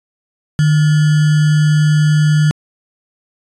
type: tone with sample-and-hold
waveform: sine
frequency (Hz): 151.7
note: D#3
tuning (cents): -44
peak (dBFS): -8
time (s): 0.59-2.51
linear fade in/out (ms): 0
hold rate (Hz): 1575
effects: resampled to 22050 Hz